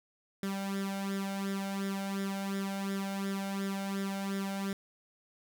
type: tone with flanger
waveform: sawtooth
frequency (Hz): 196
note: G3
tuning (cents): 0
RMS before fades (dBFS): -35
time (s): 0.43-4.73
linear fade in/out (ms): 2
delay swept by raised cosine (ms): 0.56 to 1.39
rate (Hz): 2.8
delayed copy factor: +0.7
effects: 11-bit